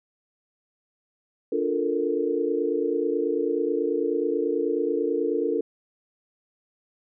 sine chord, Bb major seventh, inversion first, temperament just, 291.4 / 349.6 / 437 / 466.2 Hz, D4 / F4 / A4 / Bb4, -13 / +2 / -12 / 0 cents, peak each -29 / -28 / -27 / -27 dBFS, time 1.52-5.61 s, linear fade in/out 5 ms, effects none

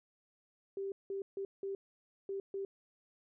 sine tone bursts at uneven times, 392 Hz, G4, in tune, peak -36 dBFS, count 6, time 0.77-0.92 / 1.1-1.22 / 1.37-1.45 / 1.63-1.75 / 2.29-2.4 / 2.54-2.65 s, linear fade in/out 2 ms, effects none

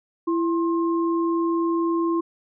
sine tone pair together, 334.5 / 1062 Hz, E4 / C6, +25 / +25 cents, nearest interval octave + minor sixth, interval 2000 cents, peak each -20 / -28 dBFS, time 0.27-2.21 s, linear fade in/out 10 ms, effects none

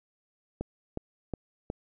click train, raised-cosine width 2 ms, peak -19 dBFS, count 4, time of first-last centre 0.61-1.701 s, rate 2.75 Hz, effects none

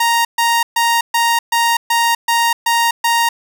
sawtooth tone bursts, 932.3 Hz, A#5, in tune, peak -8 dBFS, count 9, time 0-3.29 s, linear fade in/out 5 ms, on 250 ms, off 130 ms, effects none

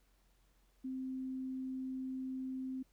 sine tone, 260.9 Hz, C4, 5 cents flat, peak -38 dBFS, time 0.84-2.83 s, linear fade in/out 10 ms, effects added 45 Hz sine -69 dBFS peak until 2.92 s + pink hiss -75 dBFS RMS until 2.92 s

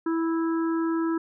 harmonic tone, 328.7 Hz, E4, 5 cents flat, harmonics 1 / 3 / 4 / 5, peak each -23 / -36 / -36 / -41 dBFS, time 0.06-1.18 s, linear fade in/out 5 ms, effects none

